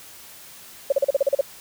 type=tone bursts; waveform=sine; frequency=554.4 Hz; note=C#5; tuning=in tune; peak=-14 dBFS; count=9; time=0.9-1.411 s; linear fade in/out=5 ms; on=23 ms; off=38 ms; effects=white hiss -44 dBFS RMS until 1.6 s